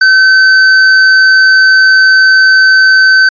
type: tone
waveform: square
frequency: 1533 Hz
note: G6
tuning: 39 cents flat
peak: -3 dBFS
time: 0.01-3.29 s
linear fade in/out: 5 ms
effects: resampled to 11025 Hz